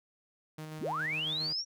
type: tone with tremolo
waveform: sawtooth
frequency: 155.5 Hz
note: D#3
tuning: 1 cent flat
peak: -36 dBFS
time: 0.58-1.53 s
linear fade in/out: 5 ms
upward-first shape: square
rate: 7.3 Hz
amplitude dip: 25%
type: linear sweep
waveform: sine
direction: up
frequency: 55 to 5740 Hz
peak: -31 dBFS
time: 0.79-1.65 s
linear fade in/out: 50 ms
effects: none